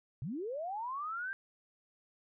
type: linear sweep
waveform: sine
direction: up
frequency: 110 to 1599 Hz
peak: -36 dBFS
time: 0.22-1.33 s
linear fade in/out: 0 ms
effects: none